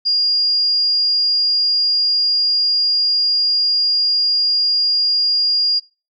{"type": "tone", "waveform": "sine", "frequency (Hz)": 4831, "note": "D8", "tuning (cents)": 48, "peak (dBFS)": -13, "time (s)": [0.05, 5.8], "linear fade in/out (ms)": 20, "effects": ["noise-tail reverb RT60 0.3 s tail -22 dB re dry"]}